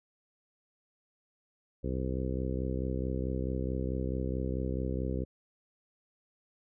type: harmonic tone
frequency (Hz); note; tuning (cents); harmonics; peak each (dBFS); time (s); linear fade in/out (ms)
64.6; C2; -21; 1 / 2 / 3 / 4 / 5 / 6 / 7 / 8; -34 / -37 / -39 / -40 / -41 / -42 / -42 / -43; 1.83-5.25; 20
effects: none